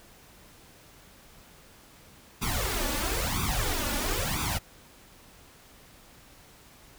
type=noise with flanger; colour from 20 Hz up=pink; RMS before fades=-29 dBFS; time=2.41-4.59 s; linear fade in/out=20 ms; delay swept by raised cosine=0.83 to 3.53 ms; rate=1 Hz; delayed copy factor=+1; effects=pink hiss -54 dBFS RMS until 6.98 s